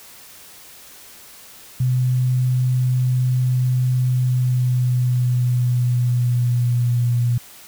sine tone with pitch glide, 126.7 to 120.42 Hz, B2 to B2, +45 to -43 cents, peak -15 dBFS, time 1.8-7.38 s, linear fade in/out 5 ms, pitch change -88 cents, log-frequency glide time 4.05-7.22 s, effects white hiss -43 dBFS RMS until 7.67 s

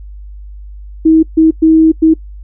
sine tone bursts at uneven times, 319.8 Hz, D#4, 48 cents sharp, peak -3 dBFS, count 4, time 1.05-1.23 / 1.37-1.51 / 1.62-1.92 / 2.02-2.14 s, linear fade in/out 10 ms, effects noise-tail reverb RT60 0.1 s tail -23 dB re dry + added 50 Hz sine -27 dBFS peak until 2.43 s

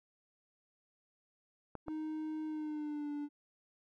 clicks, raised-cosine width 1 ms, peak -28 dBFS, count 2, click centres 1.753 / 1.883 s
triangle tone with pitch glide, 311.1 to 291.9 Hz, D#4 to D4, 0 to -10 cents, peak -35 dBFS, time 1.86-3.29 s, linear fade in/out 50 ms, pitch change -110 cents, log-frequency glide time 2.46-3.11 s
effects none

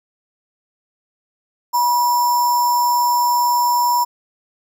sine tone with sample-and-hold, 971 Hz, B5, 30 cents flat, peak -13 dBFS, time 1.73-4.05 s, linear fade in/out 20 ms, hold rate 6300 Hz, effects none

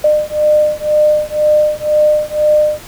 sine beating tone pair, 603 / 605 Hz, D5 / D#5, +46 / -49 cents, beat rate 2 Hz, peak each -12 dBFS, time 0.04-2.79 s, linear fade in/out 5 ms, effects pink hiss -34 dBFS RMS until 2.87 s

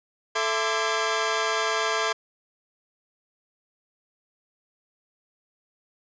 sawtooth tone cluster, 439.7 / 665 / 1031 / 1174 / 1628 Hz, A4 / E5 / C6 / D6 / G#6, -1 / +15 / -26 / -1 / -35 cents, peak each -26 dBFS, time 0.35-2.13 s, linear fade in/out 10 ms, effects resampled to 16000 Hz + 9-bit

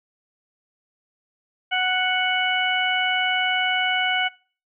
harmonic tone, 740 Hz, F#5, in tune, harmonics 1 / 2 / 3 / 4, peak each -25 / -25 / -25 / -25 dBFS, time 1.71-4.29 s, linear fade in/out 20 ms, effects noise-tail reverb RT60 0.4 s tail -23 dB re dry

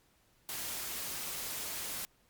white noise, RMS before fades -39 dBFS, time 0.49-2.05 s, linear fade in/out 0 ms, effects pink hiss -69 dBFS RMS until 2.29 s + MP3 96 kbps

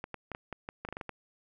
clicks, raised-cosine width 0.5 ms, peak -23 dBFS, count 12, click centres 0.041 / 0.143 / 0.317 / 0.349 / 0.527 / 0.689 / 0.85 / 0.888 / 0.926 / 0.969 / 1.012 / 1.093 s, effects none

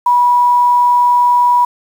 sine tone with quantisation, 975 Hz, B5, 23 cents flat, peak -7 dBFS, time 0.06-1.65 s, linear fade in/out 5 ms, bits 6, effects none

